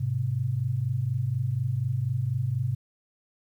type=tone pair together; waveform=sine; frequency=105.2 / 129.32 Hz; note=G#2 / C3; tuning=+23 / -20 cents; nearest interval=major third; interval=357 cents; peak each=-29 / -26 dBFS; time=0-2.75 s; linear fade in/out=10 ms; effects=10-bit